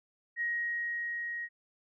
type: tone with level ramp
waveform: sine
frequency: 1886 Hz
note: A#6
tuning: 20 cents sharp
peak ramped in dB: -29 to -35 dBFS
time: 0.36-1.49 s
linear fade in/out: 50 ms
effects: none